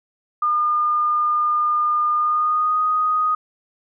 sine tone with pitch glide, 1212 to 1245.4 Hz, D#6 to D#6, -46 to +1 cents, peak -16 dBFS, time 0.42-3.35 s, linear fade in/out 5 ms, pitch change +47 cents, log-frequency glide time 2.13-2.81 s, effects none

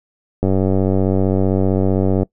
click train, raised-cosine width 2 ms, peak -4 dBFS, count 173, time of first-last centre 0.43-2.231 s, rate 95.5 Hz, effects noise-tail reverb RT60 0.1 s tail -22 dB re dry

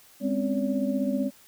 sine tone cluster, 204.5 / 258.2 / 274 / 569 Hz, G#3 / C4 / C#4 / C#5, -26 / -23 / -20 / +45 cents, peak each -29 / -27 / -31 / -32 dBFS, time 0.2-1.31 s, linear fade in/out 50 ms, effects white hiss -55 dBFS RMS until 1.47 s

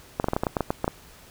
clicks, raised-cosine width 1 ms, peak -9 dBFS, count 12, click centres 0.199 / 0.243 / 0.285 / 0.334 / 0.365 / 0.435 / 0.468 / 0.568 / 0.607 / 0.705 / 0.844 / 0.879 s, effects pink hiss -50 dBFS RMS until 1.3 s

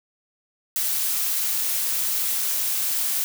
blue noise, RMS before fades -24 dBFS, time 0.76-3.24 s, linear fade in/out 0 ms, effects none

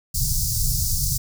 pink band-stop noise, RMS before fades -22 dBFS, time 0.14-1.18 s, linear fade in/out 10 ms, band 150 to 4800 Hz, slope 48 dB/octave, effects none

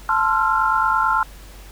sine chord, F major seventh, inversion first, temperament equal with one note detuned, 880 / 1046.5 / 1347.8 / 1396.9 Hz, A5 / C6 / E6 / F6, 0 / 0 / +38 / 0 cents, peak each -21 dBFS, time 0.09-1.23 s, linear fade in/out 2 ms, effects added 48 Hz sine -39 dBFS peak until 1.71 s + pink hiss -45 dBFS RMS until 1.71 s

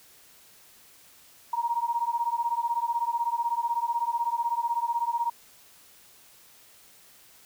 sine beating tone pair, 932.3 / 948.3 Hz, A#5 / A#5, 0 / +29 cents, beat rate 16 Hz, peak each -28 dBFS, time 1.53-5.3 s, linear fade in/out 5 ms, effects white hiss -55 dBFS RMS until 7.45 s

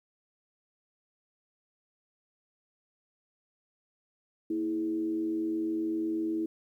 sine tone with frequency modulation, 325.1 Hz, E4, 24 cents flat, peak -28 dBFS, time 4.5-6.46 s, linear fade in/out 5 ms, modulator 91.9 Hz, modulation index 0.46, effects 11-bit

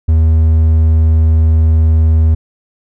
triangle tone, 79.8 Hz, D#2, 44 cents sharp, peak -4 dBFS, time 0.08-2.35 s, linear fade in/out 10 ms, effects none

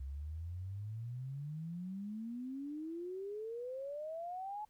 sine exponential sweep, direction up, 65.4 to 860 Hz, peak -40 dBFS, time 0-4.65 s, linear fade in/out 5 ms, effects pink hiss -75 dBFS RMS until 4.69 s

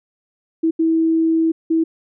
sine tone bursts at uneven times, 324.9 Hz, E4, 25 cents flat, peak -13 dBFS, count 3, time 0.63-0.71 / 0.79-1.52 / 1.7-1.84 s, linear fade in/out 10 ms, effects none

